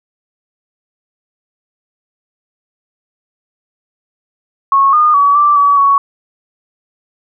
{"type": "tone with pitch steps", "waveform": "sine", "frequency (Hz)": [1098, 1220, 1136, 1172, 1140, 1117], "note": ["C#6", "D#6", "C#6", "D6", "C#6", "C#6"], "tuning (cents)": [-17, -34, 42, -4, 48, 13], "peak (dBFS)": -6, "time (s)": [4.72, 5.98], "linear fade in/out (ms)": 2, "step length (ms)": 210, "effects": []}